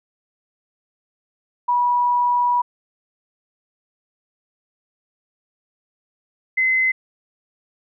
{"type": "tone pair in turn", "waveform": "sine", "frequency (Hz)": [973, 2050], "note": ["B5", "C7"], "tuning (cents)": [-26, -36], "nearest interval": "octave + minor second", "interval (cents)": 1290, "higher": "second", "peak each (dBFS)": -15, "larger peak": "neither", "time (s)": [[1.68, 2.62], [6.57, 6.92]], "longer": "first", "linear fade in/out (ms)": 10, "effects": []}